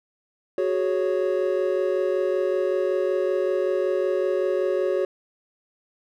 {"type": "chord", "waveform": "triangle", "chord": "F# suspended second", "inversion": "none", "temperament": "equal", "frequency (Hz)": [370, 415.3, 554.4], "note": ["F#4", "G#4", "C#5"], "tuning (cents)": [0, 0, 0], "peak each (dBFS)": [-22, -25, -23], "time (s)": [0.58, 5.05], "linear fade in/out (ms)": 2, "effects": []}